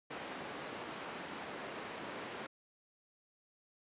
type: band-pass noise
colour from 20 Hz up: pink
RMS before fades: -45 dBFS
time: 0.1-2.47 s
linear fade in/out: 10 ms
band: 260 to 2700 Hz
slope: 12 dB/octave
effects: resampled to 8000 Hz